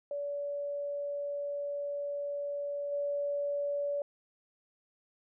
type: tone with level steps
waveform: sine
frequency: 573 Hz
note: D5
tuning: 43 cents flat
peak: -33 / -30 dBFS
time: 0.11-4.02 s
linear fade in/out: 2 ms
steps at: 2.91 s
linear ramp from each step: 20 ms
effects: none